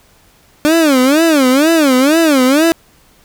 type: tone with vibrato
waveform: 30% pulse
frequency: 290.1 Hz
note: D4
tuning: 21 cents flat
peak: -5 dBFS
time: 0.65-2.72 s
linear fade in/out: 0 ms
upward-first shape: sine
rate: 2.1 Hz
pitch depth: 240 cents each way
effects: pink hiss -49 dBFS RMS until 3.24 s